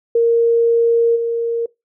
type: tone with level steps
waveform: sine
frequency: 464.8 Hz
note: A#4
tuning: 5 cents flat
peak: -10 / -16 dBFS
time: 0.15-1.66 s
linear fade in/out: 5 ms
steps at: 1.15 s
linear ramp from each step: 20 ms
effects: noise-tail reverb RT60 0.2 s tail -22 dB re dry